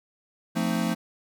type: chord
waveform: square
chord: F dominant seventh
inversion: none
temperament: equal with one note detuned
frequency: 174.61 / 223.8 / 261.6 / 311.1 Hz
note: F3 / A3 / C4 / Eb4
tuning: 0 / +30 / 0 / 0 cents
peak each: -29 / -28 / -33 / -34 dBFS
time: 0.55-0.95 s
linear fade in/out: 20 ms
effects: none